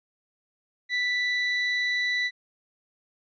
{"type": "tone", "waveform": "35% pulse", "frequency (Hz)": 1975.5, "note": "B6", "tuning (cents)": 0, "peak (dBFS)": -22, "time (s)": [0.89, 2.31], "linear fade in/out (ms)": 50, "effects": ["resampled to 16000 Hz"]}